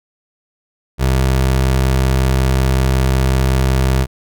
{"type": "tone", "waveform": "25% pulse", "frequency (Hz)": 65.41, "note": "C2", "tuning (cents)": 0, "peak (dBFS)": -8, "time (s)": [0.98, 4.07], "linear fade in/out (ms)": 50, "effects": []}